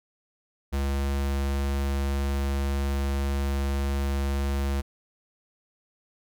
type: tone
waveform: square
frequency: 69.3 Hz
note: C#2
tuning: in tune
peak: -25 dBFS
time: 0.72-4.82 s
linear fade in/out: 20 ms
effects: none